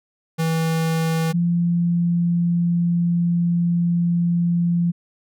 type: tone pair in turn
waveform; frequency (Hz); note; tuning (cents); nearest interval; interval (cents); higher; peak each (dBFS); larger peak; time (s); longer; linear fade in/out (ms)
square / sine; 162.5 / 172.16; E3 / F3; -24 / -25; minor second; 99; second; -19 / -16; second; 0.38-1.33 / 1.33-4.92; second; 20
effects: none